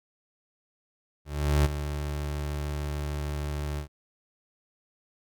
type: tone with ADSR envelope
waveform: 30% pulse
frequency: 73.42 Hz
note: D2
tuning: in tune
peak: -16 dBFS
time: 1.25-3.88 s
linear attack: 400 ms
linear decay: 22 ms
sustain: -11 dB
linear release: 100 ms
effects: none